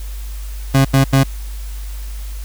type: tone bursts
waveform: 30% pulse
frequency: 135.3 Hz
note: C#3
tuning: 42 cents flat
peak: -6 dBFS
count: 3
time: 0.74-1.236 s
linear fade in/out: 10 ms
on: 110 ms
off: 83 ms
effects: added 50 Hz sine -24 dBFS peak until 2.44 s + white hiss -40 dBFS RMS until 2.44 s